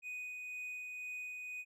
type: tone with tremolo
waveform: triangle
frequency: 2489 Hz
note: D#7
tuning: in tune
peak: -39 dBFS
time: 0.02-1.65 s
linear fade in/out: 50 ms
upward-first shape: sine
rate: 2 Hz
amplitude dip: 25%
effects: none